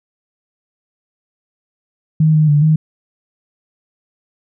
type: tone with pitch steps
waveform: sine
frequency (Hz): 156.6 / 154.3 / 146.9 / 156.3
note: D#3 / D#3 / D3 / D#3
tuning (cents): +11 / -14 / +1 / +8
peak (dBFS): -8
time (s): 2.2-2.76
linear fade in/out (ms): 5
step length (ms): 140
effects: none